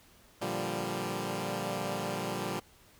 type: chord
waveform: 10% pulse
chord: G minor seventh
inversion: first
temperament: equal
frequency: 116.54 / 146.83 / 174.61 / 196 Hz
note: Bb2 / D3 / F3 / G3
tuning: 0 / 0 / 0 / 0 cents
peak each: -31 / -32 / -30 / -28 dBFS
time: 0.41-2.6 s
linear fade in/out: 10 ms
effects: pink hiss -60 dBFS RMS until 2.99 s